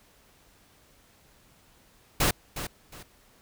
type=noise with echo; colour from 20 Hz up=pink; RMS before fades=-23 dBFS; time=2.2-2.31 s; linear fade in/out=5 ms; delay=360 ms; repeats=2; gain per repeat=-11 dB; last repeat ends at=3.03 s; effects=pink hiss -60 dBFS RMS until 3.41 s